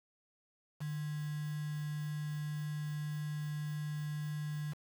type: tone with quantisation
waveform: sine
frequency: 150.3 Hz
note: D3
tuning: 40 cents sharp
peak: -36 dBFS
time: 0.8-4.74 s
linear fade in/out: 20 ms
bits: 8
effects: none